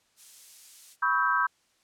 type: noise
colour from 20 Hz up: violet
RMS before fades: -42 dBFS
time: 0.16-0.97 s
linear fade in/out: 50 ms
type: chord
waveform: sine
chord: C# half-diminished seventh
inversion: third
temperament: equal with one note detuned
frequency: 987.8 / 1108.7 / 1289.1 / 1568 Hz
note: B5 / C#6 / E6 / G6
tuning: 0 / 0 / -39 / 0 cents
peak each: -29 / -29 / -28 / -26 dBFS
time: 1.02-1.47 s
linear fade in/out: 10 ms
effects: white hiss -68 dBFS RMS until 1.83 s + low-pass 8000 Hz 12 dB/octave